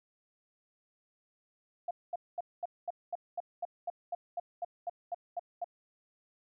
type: tone bursts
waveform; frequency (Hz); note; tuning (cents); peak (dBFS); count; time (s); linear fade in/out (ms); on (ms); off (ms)
sine; 698.5; F5; 0; -32; 16; 1.88-5.644; 5; 29; 220
effects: none